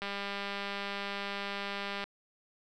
click train, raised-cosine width 0.3 ms, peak -21 dBFS, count 405, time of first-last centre 0.02-2.04 s, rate 200 Hz, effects none

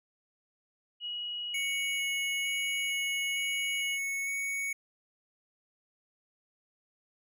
sine tone, 2908 Hz, F#7, 31 cents flat, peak -34 dBFS, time 1-3.99 s, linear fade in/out 50 ms
square tone with vibrato, 2217 Hz, C#7, in tune, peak -32 dBFS, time 1.54-4.73 s, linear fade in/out 5 ms, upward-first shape square, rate 1.1 Hz, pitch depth 8 cents each way
effects none

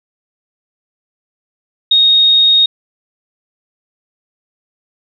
sine tone, 3729 Hz, A#7, in tune, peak -6 dBFS, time 1.91-2.66 s, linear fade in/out 5 ms, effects none

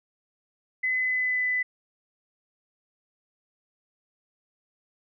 sine tone with pitch glide, 2023 to 1999.8 Hz, B6 to B6, +41 to +21 cents, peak -23 dBFS, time 0.83-1.63 s, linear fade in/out 10 ms, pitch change -20 cents, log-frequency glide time 0.97-1.46 s, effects none

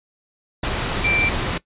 sine tone in noise, 2348 Hz, D7, 1 cent flat, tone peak -18 dBFS, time 1.04-1.29 s, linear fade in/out 5 ms, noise pink, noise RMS -23 dBFS, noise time 0.63-1.58 s, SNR +2 dB, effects noise-tail reverb RT60 0.1 s tail -19 dB re dry + resampled to 8000 Hz

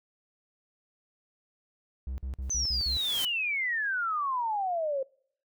triangle tone bursts, 65.3 Hz, C2, 3 cents flat, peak -30 dBFS, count 6, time 2.07-2.97 s, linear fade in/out 0 ms, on 110 ms, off 48 ms
white noise with exponential growth, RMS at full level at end -33 dBFS, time 2.42-3.25 s, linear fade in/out 2 ms, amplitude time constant 180 ms
sine exponential sweep, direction down, 6240 to 524 Hz, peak -27 dBFS, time 2.5-5.03 s, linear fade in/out 5 ms
effects noise-tail reverb RT60 0.6 s tail -26 dB re dry

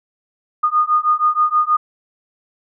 sine beating tone pair, 1224 / 1230.3 Hz, D#6 / D#6, -29 / -20 cents, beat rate 6.3 Hz, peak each -16 dBFS, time 0.63-1.77 s, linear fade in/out 10 ms, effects none

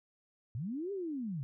sine linear two-way sweep, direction up then down, 100.5 to 410.1 to 124.9 Hz, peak -35 dBFS, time 0.55-1.43 s, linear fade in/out 0 ms, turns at 0.92 s, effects none

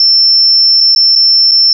sine tone with dropouts, 5360 Hz, E8, 28 cents sharp, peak -4 dBFS, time 0-1.73 s, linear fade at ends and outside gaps 2 ms, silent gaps 0.806-0.809 / 0.95-0.96 / 1.154-1.159 / 1.512-1.516 s, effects none

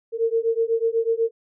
sine beating tone pair, 452.2 / 460.3 Hz, A4 / A#4, +47 / -22 cents, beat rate 8.1 Hz, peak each -22 dBFS, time 0.12-1.31 s, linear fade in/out 50 ms, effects none

